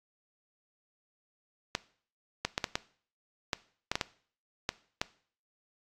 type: clicks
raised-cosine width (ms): 0.2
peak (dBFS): -11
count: 11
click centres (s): 1.751 / 2.45 / 2.579 / 2.642 / 2.755 / 3.532 / 3.916 / 3.955 / 4.012 / 4.691 / 5.015
effects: noise-tail reverb RT60 0.5 s tail -19 dB re dry + AAC 64 kbps